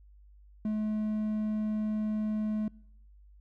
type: tone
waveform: triangle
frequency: 214.3 Hz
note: A3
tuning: 45 cents flat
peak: -26 dBFS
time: 0.65-2.68 s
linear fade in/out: 2 ms
effects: noise-tail reverb RT60 0.8 s tail -25 dB re dry + added 50 Hz sine -53 dBFS peak until 3.4 s